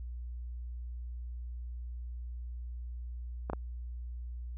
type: clicks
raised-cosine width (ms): 1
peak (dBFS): -20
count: 2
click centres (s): 3.499 / 3.533
effects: added 60 Hz sine -38 dBFS peak until 4.57 s